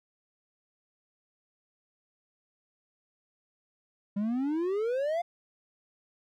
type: exponential sweep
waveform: triangle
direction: up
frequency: 196.5 to 710 Hz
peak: -25 dBFS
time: 4.16-5.22 s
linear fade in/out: 10 ms
effects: none